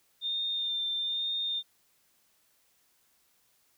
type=tone with vibrato; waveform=sine; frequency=3618 Hz; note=A7; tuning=48 cents sharp; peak=-29 dBFS; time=0.21-1.63 s; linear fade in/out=50 ms; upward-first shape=sine; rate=1.1 Hz; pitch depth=19 cents each way; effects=white hiss -69 dBFS RMS until 3.77 s